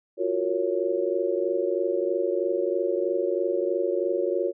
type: chord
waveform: sine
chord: Gb major seventh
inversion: third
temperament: just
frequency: 346.9 / 370 / 462.5 / 555 Hz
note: F4 / Gb4 / Bb4 / Db5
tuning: -12 / 0 / -14 / +2 cents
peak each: -29 / -27 / -29 / -28 dBFS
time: 0.17-4.53 s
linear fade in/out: 50 ms
effects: none